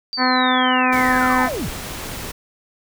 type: linear sweep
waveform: sine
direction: down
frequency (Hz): 4699 to 32.06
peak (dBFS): -23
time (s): 0.13-1.7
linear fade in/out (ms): 0
type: harmonic tone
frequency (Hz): 254.5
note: C4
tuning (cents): -48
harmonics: 1 / 2 / 3 / 4 / 5 / 6 / 7 / 8 / 9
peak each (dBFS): -20 / -27 / -22 / -21 / -24 / -26 / -23 / -29 / -33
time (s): 0.17-1.5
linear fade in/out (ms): 50
type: noise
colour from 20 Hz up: pink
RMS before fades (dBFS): -30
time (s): 0.92-2.32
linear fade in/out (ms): 10
effects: none